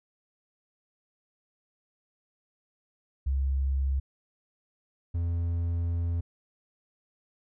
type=tone pair in turn; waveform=sine / triangle; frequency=67.6 / 85.17 Hz; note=C#2 / F2; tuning=-43 / -43 cents; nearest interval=major third; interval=400 cents; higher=second; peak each=-24 dBFS; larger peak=neither; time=3.26-4 / 5.14-6.21 s; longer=second; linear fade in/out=10 ms; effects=none